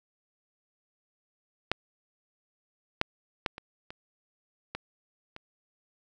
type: clicks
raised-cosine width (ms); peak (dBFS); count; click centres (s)
0.3; -9 / -8 / -11 / -24 / -25 / -18 / -26; 7; 1.716 / 3.014 / 3.462 / 3.581 / 3.905 / 4.75 / 5.364
effects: none